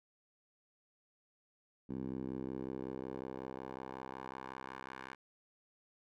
10% pulse tone with band-pass filter sweep, 65.41 Hz, C2, in tune, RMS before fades -44 dBFS, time 1.89-5.15 s, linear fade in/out 10 ms, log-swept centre 240 to 1500 Hz, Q 1.4, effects none

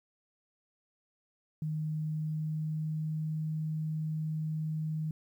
sine tone with pitch glide, 155 to 156.17 Hz, D#3 to D#3, -6 to +7 cents, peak -31 dBFS, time 1.62-5.11 s, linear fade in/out 2 ms, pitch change +13 cents, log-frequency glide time 1.95-3.41 s, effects 11-bit

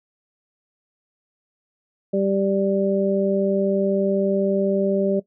harmonic tone, 196 Hz, G3, in tune, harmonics 1 / 2 / 3, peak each -22 / -22 / -22 dBFS, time 2.13-5.2 s, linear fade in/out 10 ms, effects noise-tail reverb RT60 0.1 s tail -17 dB re dry

